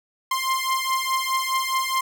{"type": "beating tone pair", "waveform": "sawtooth", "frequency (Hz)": [1049, 1053.8], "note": ["C6", "C6"], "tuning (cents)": [4, 12], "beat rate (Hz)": 4.8, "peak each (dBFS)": -21, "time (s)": [0.31, 2.01], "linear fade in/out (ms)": 5, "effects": []}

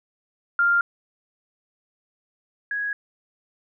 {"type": "tone pair in turn", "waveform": "sine", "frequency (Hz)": [1396.9, 1661.2], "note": ["F6", "G#6"], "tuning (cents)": [0, 0], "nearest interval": "minor third", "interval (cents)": 300, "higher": "second", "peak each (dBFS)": [-16, -24], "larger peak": "first", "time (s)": [[0.59, 0.81], [2.71, 2.93]], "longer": "neither", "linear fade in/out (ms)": 2, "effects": []}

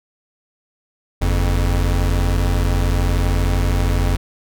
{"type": "tone pair together", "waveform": "square", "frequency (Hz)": [46.45, 87.31], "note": ["F#1", "F2"], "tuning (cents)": [7, 0], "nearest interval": "major seventh", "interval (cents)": 1093, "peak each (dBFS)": [-17, -20], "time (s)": [1.21, 4.17], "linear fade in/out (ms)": 10, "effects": []}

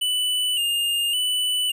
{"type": "tone with vibrato", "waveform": "square", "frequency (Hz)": 2900, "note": "F#7", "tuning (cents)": -35, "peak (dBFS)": -21, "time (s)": [0.01, 1.72], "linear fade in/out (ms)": 10, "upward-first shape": "square", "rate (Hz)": 0.89, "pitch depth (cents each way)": 48, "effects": []}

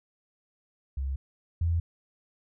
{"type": "tone pair in turn", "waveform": "sine", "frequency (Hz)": [67.5, 84], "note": ["C#2", "E2"], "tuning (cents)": [-45, 33], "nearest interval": "major third", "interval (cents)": 378, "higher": "second", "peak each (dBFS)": [-28, -23], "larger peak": "second", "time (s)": [[0.97, 1.16], [1.61, 1.8]], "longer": "neither", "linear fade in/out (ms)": 5, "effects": []}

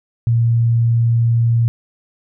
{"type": "tone", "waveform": "sine", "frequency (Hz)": 116.54, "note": "A#2", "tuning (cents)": 0, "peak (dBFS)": -11, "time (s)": [0.27, 1.68], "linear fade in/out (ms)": 0, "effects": []}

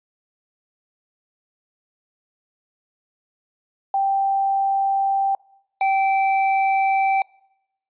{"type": "tone pair in turn", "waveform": ["sine", "square"], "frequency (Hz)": [784, 776.3], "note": ["G5", "G5"], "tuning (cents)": [0, -17], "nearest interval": "unison", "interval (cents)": 17, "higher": "first", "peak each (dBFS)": -17, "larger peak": "neither", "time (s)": [[3.94, 5.35], [5.81, 7.22]], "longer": "neither", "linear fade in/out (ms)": 2, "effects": ["noise-tail reverb RT60 0.9 s tail -26 dB re dry", "resampled to 8000 Hz"]}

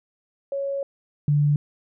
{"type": "tone pair in turn", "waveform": "sine", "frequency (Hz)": [554.4, 146.42], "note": ["C#5", "D3"], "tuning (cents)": [0, -5], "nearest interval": "octave + major seventh", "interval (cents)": 2305, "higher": "first", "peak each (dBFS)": [-24, -16], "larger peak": "second", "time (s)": [[0.52, 0.83], [1.28, 1.56]], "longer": "first", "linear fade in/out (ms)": 2, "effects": []}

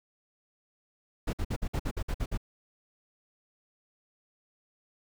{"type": "noise bursts", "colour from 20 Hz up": "brown", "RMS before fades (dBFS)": -30, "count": 10, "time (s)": [1.27, 2.376], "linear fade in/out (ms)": 10, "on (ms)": 62, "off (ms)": 54, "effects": []}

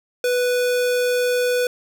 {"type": "tone", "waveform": "square", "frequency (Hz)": 493.9, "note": "B4", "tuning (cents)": 0, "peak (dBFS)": -18, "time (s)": [0.24, 1.67], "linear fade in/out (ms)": 2, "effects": []}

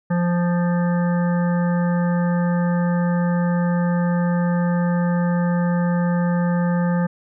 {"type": "harmonic tone with a mistuned harmonic", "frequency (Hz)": 174.6, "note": "F3", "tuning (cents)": 0, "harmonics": [1, 3, 5, 7, 9, 10], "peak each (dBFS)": [-17, -27, -31, -34, -36, -37], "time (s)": [0.1, 7.07], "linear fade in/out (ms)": 10, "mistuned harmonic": 10, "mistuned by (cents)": 27, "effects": []}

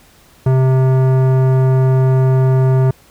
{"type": "tone with tanh clipping", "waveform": "sine", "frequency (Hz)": 130.81, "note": "C3", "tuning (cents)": 0, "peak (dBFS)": -11, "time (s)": [0.46, 2.91], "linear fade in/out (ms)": 5, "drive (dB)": 16, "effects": ["pink hiss -48 dBFS RMS until 3.1 s"]}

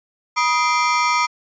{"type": "ring-modulated tone", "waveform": "30% pulse", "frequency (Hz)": 1109, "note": "C#6", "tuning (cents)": 0, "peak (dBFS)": -10, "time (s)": [0.36, 1.27], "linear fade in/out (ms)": 20, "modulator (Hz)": 140, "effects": ["resampled to 16000 Hz"]}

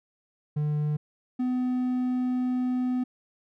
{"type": "tone pair in turn", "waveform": "triangle", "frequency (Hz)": [149.6, 251.6], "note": ["D3", "B3"], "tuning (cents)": [32, 32], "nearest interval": "major sixth", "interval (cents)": 900, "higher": "second", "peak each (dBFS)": [-22, -22], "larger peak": "neither", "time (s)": [[0.56, 0.97], [1.39, 3.04]], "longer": "second", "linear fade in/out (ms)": 10, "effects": []}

